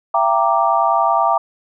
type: chord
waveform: sine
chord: E half-diminished seventh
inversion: none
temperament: equal with one note detuned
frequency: 673.5 / 784 / 932.3 / 1174.7 Hz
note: E5 / G5 / Bb5 / D6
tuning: +37 / 0 / 0 / 0 cents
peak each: -18 dBFS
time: 0.14-1.38 s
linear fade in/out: 5 ms
effects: none